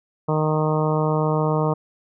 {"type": "harmonic tone", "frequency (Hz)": 154.6, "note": "D#3", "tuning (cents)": -11, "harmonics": [1, 2, 3, 4, 5, 6, 7, 8], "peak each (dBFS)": [-21, -28, -24, -27, -31, -29, -30, -33], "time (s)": [0.28, 1.74], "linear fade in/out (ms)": 10, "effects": []}